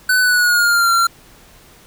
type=tone with pitch glide; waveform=square; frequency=1503 to 1370.3 Hz; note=F#6 to F6; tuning=+27 to -33 cents; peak=-12 dBFS; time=0.09-1.07 s; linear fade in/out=5 ms; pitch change=-160 cents; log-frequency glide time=0.2-0.92 s; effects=pink hiss -46 dBFS RMS until 1.86 s